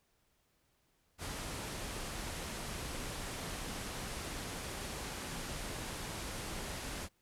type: low-pass noise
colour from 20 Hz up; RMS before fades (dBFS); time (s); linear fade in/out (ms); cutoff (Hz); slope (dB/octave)
pink; -42; 1.18-7.09; 50; 12000; 48
effects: pink hiss -75 dBFS RMS until 7.21 s